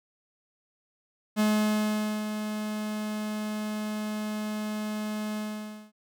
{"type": "tone with ADSR envelope", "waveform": "45% pulse", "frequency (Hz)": 212.9, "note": "G#3", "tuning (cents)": 43, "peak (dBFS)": -21, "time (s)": [1.36, 5.92], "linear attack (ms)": 38, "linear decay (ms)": 840, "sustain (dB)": -9, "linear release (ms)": 550, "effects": []}